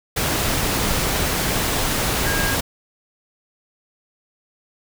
sine tone in noise, 1623 Hz, G#6, 40 cents flat, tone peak -24 dBFS, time 2.26-2.55 s, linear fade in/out 10 ms, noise pink, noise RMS -21 dBFS, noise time 0.16-2.61 s, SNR -6 dB, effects none

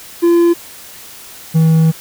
triangle tone pair in turn, 342.1 / 160.89 Hz, F4 / E3, -36 / -42 cents, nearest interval octave + minor second, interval 1306 cents, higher first, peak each -5 dBFS, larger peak neither, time 0.22-0.54 / 1.54-1.92 s, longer second, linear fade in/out 20 ms, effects white hiss -35 dBFS RMS until 2 s

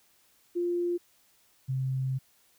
sine tone pair in turn, 349.2 / 131.67 Hz, F4 / C3, 0 / +11 cents, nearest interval octave + perfect fourth, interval 1689 cents, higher first, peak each -26 / -27 dBFS, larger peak first, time 0.55-0.98 / 1.68-2.19 s, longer second, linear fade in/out 20 ms, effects white hiss -65 dBFS RMS until 2.58 s

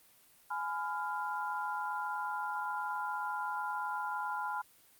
sine chord, F diminished, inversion first, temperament just, 838.1 / 1005.8 / 1396.9 Hz, Ab5 / Cb6 / F6, +16 / +31 / 0 cents, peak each -38 / -37 / -39 dBFS, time 0.5-4.62 s, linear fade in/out 10 ms, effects white hiss -63 dBFS RMS until 4.99 s + Opus 32 kbps

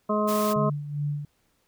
harmonic tone, 211 Hz, G#3, 28 cents sharp, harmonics 1 / 2 / 3 / 5 / 6, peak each -26 / -29 / -27 / -28 / -33 dBFS, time 0.09-0.7 s, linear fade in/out 10 ms
white noise, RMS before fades -35 dBFS, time 0.27-0.54 s, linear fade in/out 20 ms
sine tone with tremolo, 146.1 Hz, D3, 9 cents flat, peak -24 dBFS, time 0.56-1.25 s, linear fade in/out 2 ms, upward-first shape sine, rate 2.5 Hz, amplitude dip 65%
effects pink hiss -69 dBFS RMS until 1.67 s

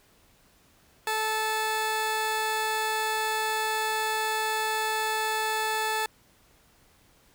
15% pulse tone pair together, 436 / 872 Hz, A4 / A5, -16 / -16 cents, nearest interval octave, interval 1200 cents, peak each -24 dBFS, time 1.07-6.06 s, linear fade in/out 2 ms, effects pink hiss -61 dBFS RMS until 7.34 s

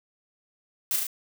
blue noise with echo, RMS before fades -26 dBFS, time 0.91-0.96 s, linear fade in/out 0 ms, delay 36 ms, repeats 3, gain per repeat -2 dB, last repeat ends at 1.068 s, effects none

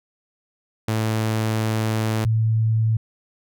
sawtooth / sine tone pair in turn, 110 / 111.28 Hz, A2 / A2, 0 / +20 cents, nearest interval unison, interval 20 cents, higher second, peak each -16 dBFS, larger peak neither, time 0.88-2.25 / 2.25-2.97 s, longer first, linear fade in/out 5 ms, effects none

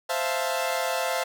sawtooth chord, F major seventh, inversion second, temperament equal, 523.3 / 659.3 / 698.5 / 880 Hz, C5 / E5 / F5 / A5, 0 / 0 / 0 / 0 cents, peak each -26 / -26 / -27 / -29 dBFS, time 0.09-1.24 s, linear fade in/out 10 ms, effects none

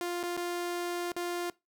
sawtooth tone with dropouts, 350 Hz, F4, 4 cents sharp, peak -28 dBFS, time 0.01-1.5 s, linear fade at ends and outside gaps 1 ms, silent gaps 0.23-0.236 / 0.367-0.374 / 1.119-1.164 s, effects noise-tail reverb RT60 0.2 s tail -20 dB re dry

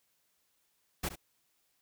pink noise with echo, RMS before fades -34 dBFS, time 1.03-1.09 s, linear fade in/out 10 ms, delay 69 ms, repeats 1, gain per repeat -12 dB, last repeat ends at 1.159 s, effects white hiss -75 dBFS RMS until 1.81 s

